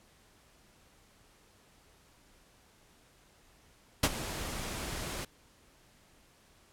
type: noise with ADSR envelope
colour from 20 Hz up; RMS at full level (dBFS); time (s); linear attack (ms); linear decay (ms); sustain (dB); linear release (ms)
pink; -22; 4.03-5.25; 6; 47; -16; 6
effects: pink hiss -63 dBFS RMS until 6.72 s + low-pass 12000 Hz 12 dB/octave